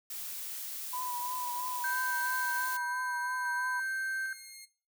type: noise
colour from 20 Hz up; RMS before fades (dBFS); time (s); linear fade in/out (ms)
blue; -40; 0.1-2.77; 5
type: tone with vibrato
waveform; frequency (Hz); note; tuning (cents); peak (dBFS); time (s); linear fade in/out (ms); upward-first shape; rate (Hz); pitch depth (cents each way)
sine; 987.8; B5; 0; -35; 0.93-3.8; 5; triangle; 3; 39
type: tone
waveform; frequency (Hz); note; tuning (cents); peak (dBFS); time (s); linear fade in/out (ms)
10% pulse; 2136; C7; +35; -38; 1.83-4.66; 20
type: tone with tremolo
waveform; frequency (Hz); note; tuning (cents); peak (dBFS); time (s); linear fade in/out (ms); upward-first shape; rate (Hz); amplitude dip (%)
sine; 1560; G6; -9; -31; 1.84-4.33; 2; square; 0.62; 25
effects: noise-tail reverb RT60 0.4 s tail -19 dB re dry